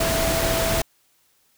sine tone in noise, 659.3 Hz, E5, in tune, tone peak -24 dBFS, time 0-0.82 s, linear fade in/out 5 ms, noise pink, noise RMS -23 dBFS, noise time 0-0.82 s, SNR -4 dB, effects white hiss -63 dBFS RMS until 1.57 s

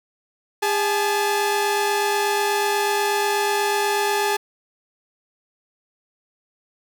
sawtooth tone pair together, 405.9 / 860 Hz, G#4 / A5, -40 / -40 cents, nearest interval octave + minor second, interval 1300 cents, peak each -18 dBFS, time 0.62-4.37 s, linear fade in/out 10 ms, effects none

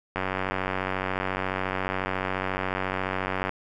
click train, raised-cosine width 0.5 ms, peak -12 dBFS, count 315, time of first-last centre 0.16-3.493 s, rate 94.2 Hz, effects none

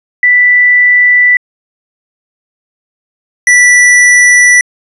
sine / square tone pair in turn, 1975.5 / 1965.5 Hz, B6 / B6, 0 / -9 cents, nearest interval unison, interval 9 cents, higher first, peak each -3 dBFS, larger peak neither, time 0.23-1.37 / 3.47-4.61 s, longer neither, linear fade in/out 2 ms, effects resampled to 24000 Hz

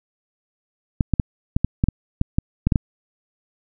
clicks, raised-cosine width 5 ms, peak -4 dBFS, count 12, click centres 1.008 / 1.137 / 1.198 / 1.565 / 1.646 / 1.839 / 1.886 / 2.214 / 2.385 / 2.67 / 2.722 / 2.758 s, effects none

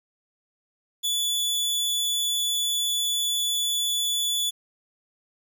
sawtooth tone, 3451 Hz, A7, 34 cents flat, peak -20 dBFS, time 1.03-4.51 s, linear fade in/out 20 ms, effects 9-bit

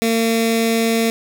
15% pulse tone with notch filter, 227.3 Hz, A#3, 43 cents flat, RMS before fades -17 dBFS, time 0.02-1.1 s, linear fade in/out 0 ms, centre 940 Hz, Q 1.1, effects none

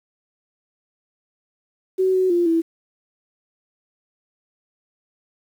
sine tone with pitch steps, 375.9 / 372.8 / 347.5 / 329.9 Hz, F#4 / F#4 / F4 / E4, +27 / +13 / -9 / +1 cents, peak -15 dBFS, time 1.98-2.62 s, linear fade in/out 20 ms, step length 160 ms, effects 8-bit

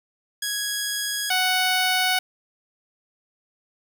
10% pulse tone pair in turn, 1661.2 / 741.5 Hz, G#6 / F#5, 0 / +4 cents, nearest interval octave + major second, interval 1396 cents, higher first, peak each -16 / -11 dBFS, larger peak second, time 0.42-1.3 / 1.3-2.19 s, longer second, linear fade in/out 5 ms, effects none

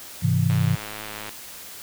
sine chord, Ab augmented, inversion none, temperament equal with one note detuned, 103.83 / 132.1 / 164.81 Hz, Ab2 / C3 / E3, 0 / +17 / 0 cents, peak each -22 dBFS, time 0.22-0.76 s, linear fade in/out 20 ms
click train, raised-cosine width 0.3 ms, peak -18 dBFS, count 85, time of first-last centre 0.5-1.292 s, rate 106 Hz
effects white hiss -40 dBFS RMS until 1.82 s

